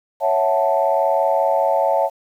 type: chord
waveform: sine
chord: F# minor seventh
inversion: second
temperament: equal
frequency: 554.4 / 659.3 / 740 / 880 Hz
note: C#5 / E5 / F#5 / A5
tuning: 0 / 0 / 0 / 0 cents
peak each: -19 / -19 / -22 / -20 dBFS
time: 0.2-2.1 s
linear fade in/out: 50 ms
effects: tanh soft clip ceiling -4 dBFS + 8-bit